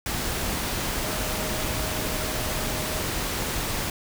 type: tone in noise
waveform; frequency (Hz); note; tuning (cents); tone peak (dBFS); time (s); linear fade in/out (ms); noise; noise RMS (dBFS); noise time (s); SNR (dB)
sine; 622.3; D#5; 0; -37; 1.03-3.02; 2; pink; -28; 0.06-3.9; -12
effects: none